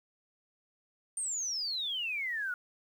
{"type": "exponential sweep", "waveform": "sine", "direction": "down", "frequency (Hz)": [8950, 1414], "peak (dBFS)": -32, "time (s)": [1.17, 2.54], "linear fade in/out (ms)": 2, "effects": ["10-bit"]}